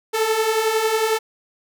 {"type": "beating tone pair", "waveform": "sawtooth", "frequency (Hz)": [432.6, 443.6], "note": ["A4", "A4"], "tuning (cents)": [-29, 14], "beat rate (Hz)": 11, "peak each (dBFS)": [-20, -15], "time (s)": [0.13, 1.19], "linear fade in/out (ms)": 20, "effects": []}